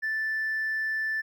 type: tone with hard clipping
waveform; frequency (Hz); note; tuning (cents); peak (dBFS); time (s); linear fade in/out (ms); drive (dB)
triangle; 1760; A6; 0; -26; 0.02-1.22; 20; 2
effects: none